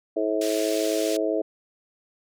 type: harmonic tone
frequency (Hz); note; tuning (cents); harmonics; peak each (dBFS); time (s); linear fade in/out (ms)
107.8; A2; -35; 3 / 4 / 5 / 6; -27 / -27 / -29 / -27; 0.16-1.42; 10
type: band-pass noise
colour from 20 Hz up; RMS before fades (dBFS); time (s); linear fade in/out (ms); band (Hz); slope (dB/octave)
white; -35; 0.41-1.17; 5; 2200 to 7100; 12
effects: none